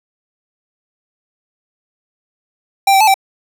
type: tone with pitch steps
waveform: square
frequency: 787 / 775 / 867 / 776 Hz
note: G5 / G5 / A5 / G5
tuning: +7 / -20 / -26 / -18 cents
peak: -8 dBFS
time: 2.87-3.142 s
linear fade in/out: 5 ms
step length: 68 ms
effects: none